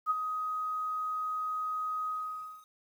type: tone with ADSR envelope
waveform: sine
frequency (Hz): 1256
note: D#6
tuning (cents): +16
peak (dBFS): -23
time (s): 0.06-2.66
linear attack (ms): 44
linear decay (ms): 25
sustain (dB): -8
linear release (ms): 580
effects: 10-bit